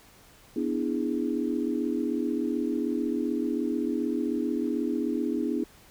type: chord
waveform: sine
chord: E dominant seventh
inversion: second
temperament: equal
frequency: 246.9 / 293.7 / 329.6 / 415.3 Hz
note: B3 / D4 / E4 / G#4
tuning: 0 / 0 / 0 / 0 cents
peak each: -30 / -30 / -31 / -34 dBFS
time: 0.56-5.64 s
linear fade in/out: 5 ms
effects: pink hiss -55 dBFS RMS until 5.9 s